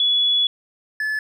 sine / triangle tone pair in turn, 3400 / 1727.7 Hz, G#7 / A6, +40 / -32 cents, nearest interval octave, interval 1172 cents, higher first, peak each -15 / -19 dBFS, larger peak first, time 0-0.47 / 1-1.19 s, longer first, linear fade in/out 2 ms, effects none

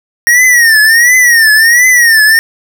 square tone with vibrato, 1864.7 Hz, A#6, in tune, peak -4 dBFS, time 0.27-2.39 s, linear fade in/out 0 ms, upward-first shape triangle, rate 1.4 Hz, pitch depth 160 cents each way, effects none

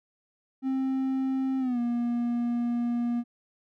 triangle tone with pitch glide, 264.6 to 238.5 Hz, C4 to A#3, +20 to +40 cents, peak -23 dBFS, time 0.62-3.24 s, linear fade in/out 50 ms, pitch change -180 cents, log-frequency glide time 1.59-1.79 s, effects none

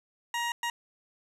20% pulse tone bursts at uneven times, 945 Hz, A#5, 23 cents sharp, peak -24 dBFS, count 2, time 0.34-0.52 / 0.63-0.7 s, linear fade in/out 2 ms, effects low-pass 10000 Hz 12 dB/octave + 10-bit

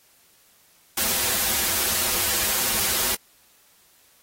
white noise with comb filter, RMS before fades -23 dBFS, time 0.97-3.15 s, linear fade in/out 5 ms, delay 6.9 ms, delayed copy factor -0.8, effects white hiss -58 dBFS RMS until 4.22 s + AAC 48 kbps

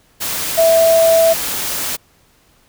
sine tone in noise, 658 Hz, E5, 3 cents flat, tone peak -8 dBFS, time 0.57-1.34 s, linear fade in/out 20 ms, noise white, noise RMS -21 dBFS, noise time 0.2-1.97 s, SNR +10 dB, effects pink hiss -54 dBFS RMS until 2.68 s

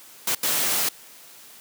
white noise bursts at uneven times, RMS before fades -23 dBFS, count 2, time 0.27-0.35 / 0.43-0.89 s, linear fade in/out 5 ms, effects white hiss -47 dBFS RMS until 1.6 s + high-pass 150 Hz 12 dB/octave

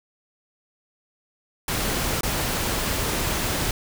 pink noise with dropouts, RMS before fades -25 dBFS, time 1.68-3.71 s, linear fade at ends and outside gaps 2 ms, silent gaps 2.209-2.232 s, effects none

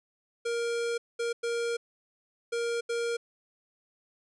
square tone bursts at uneven times, 468.8 Hz, A#4, 10 cents sharp, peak -29 dBFS, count 5, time 0.45-0.98 / 1.19-1.33 / 1.43-1.77 / 2.52-2.81 / 2.89-3.17 s, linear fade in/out 10 ms, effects resampled to 22050 Hz

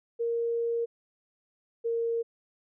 sine tone pair in turn, 466.2 / 462.7 Hz, A#4 / A#4, 0 / -13 cents, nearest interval unison, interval 13 cents, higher first, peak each -26 / -26 dBFS, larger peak neither, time 0.19-0.86 / 1.84-2.23 s, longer first, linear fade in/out 20 ms, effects none

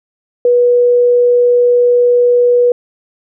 sine tone, 486.8 Hz, B4, 25 cents flat, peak -6 dBFS, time 0.45-2.72 s, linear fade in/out 2 ms, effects none

